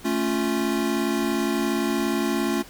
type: chord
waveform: square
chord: A augmented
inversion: none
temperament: equal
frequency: 220 / 277.2 / 349.2 Hz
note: A3 / C#4 / E#4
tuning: 0 / 0 / 0 cents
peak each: -27 dBFS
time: 0.04-2.63 s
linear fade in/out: 20 ms
effects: pink hiss -46 dBFS RMS until 2.69 s